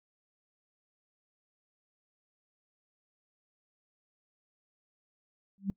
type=tone with exponential growth; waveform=sine; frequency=196 Hz; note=G3; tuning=in tune; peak=-24 dBFS; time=5.58-5.7 s; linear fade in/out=0 ms; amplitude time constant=24 ms; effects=noise-tail reverb RT60 0.1 s tail -23 dB re dry